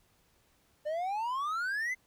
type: exponential sweep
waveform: triangle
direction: up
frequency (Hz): 587.3 to 2093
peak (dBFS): -29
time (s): 0.85-1.95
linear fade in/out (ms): 20
effects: pink hiss -69 dBFS RMS until 2.06 s